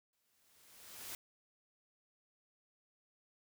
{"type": "noise with exponential growth", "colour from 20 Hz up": "white", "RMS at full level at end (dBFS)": -44, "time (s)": [0.13, 1.15], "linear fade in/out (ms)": 1, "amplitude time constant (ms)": 220, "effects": []}